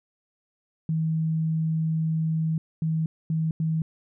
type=tone bursts at uneven times; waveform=sine; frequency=160 Hz; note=D#3; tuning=49 cents sharp; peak=-22 dBFS; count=4; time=0.89-2.58 / 2.82-3.06 / 3.3-3.51 / 3.6-3.82 s; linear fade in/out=2 ms; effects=none